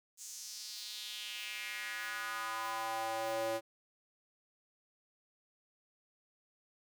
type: tone with high-pass filter sweep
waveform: square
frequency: 112.3 Hz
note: A2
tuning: 36 cents sharp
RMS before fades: -40 dBFS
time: 0.17-3.61 s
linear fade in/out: 50 ms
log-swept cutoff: 7100 to 480 Hz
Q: 3
effects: none